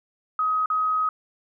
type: tone with dropouts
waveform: sine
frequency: 1263 Hz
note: D#6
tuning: 26 cents sharp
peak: -20 dBFS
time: 0.39-1.09 s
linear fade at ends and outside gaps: 2 ms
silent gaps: 0.659-0.701 s
effects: none